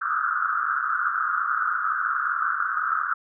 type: band-pass noise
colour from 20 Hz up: pink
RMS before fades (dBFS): -25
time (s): 0.01-3.14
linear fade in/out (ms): 10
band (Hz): 1200 to 1500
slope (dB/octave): 96
effects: none